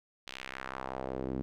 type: tone with band-pass filter sweep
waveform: sawtooth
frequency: 65.41 Hz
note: C2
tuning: in tune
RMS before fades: -39 dBFS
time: 0.27-1.42 s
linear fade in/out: 0 ms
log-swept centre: 3500 to 260 Hz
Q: 1.6
effects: none